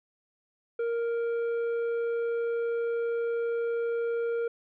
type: tone with tanh clipping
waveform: triangle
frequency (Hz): 466.2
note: A#4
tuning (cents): 0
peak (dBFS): -28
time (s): 0.79-4.48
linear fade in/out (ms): 5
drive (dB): 11
effects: none